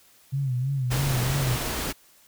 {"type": "tone with vibrato", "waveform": "sine", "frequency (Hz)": 131.4, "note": "C3", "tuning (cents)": 8, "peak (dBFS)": -23, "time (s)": [0.32, 1.57], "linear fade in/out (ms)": 20, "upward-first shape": "sine", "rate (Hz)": 3.1, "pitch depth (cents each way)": 110}
{"type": "noise", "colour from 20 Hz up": "pink", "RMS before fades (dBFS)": -29, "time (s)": [0.9, 1.93], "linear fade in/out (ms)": 20}
{"effects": ["white hiss -57 dBFS RMS until 2.27 s"]}